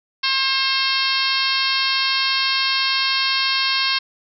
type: harmonic tone with a mistuned harmonic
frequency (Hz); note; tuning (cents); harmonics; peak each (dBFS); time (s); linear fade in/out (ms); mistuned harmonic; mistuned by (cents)
534; C5; +35; 2 / 3 / 4 / 5 / 6 / 7 / 8 / 9 / 10; -26 / -27 / -27 / -25 / -26 / -26 / -24 / -26 / -28; 0.23-3.99; 10; 9; -50
effects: none